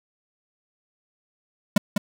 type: tone with echo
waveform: square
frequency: 202.8 Hz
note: G#3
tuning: 41 cents flat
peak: -14 dBFS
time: 1.76-1.78 s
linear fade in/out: 5 ms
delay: 200 ms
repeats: 1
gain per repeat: -6 dB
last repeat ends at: 1.98 s
effects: none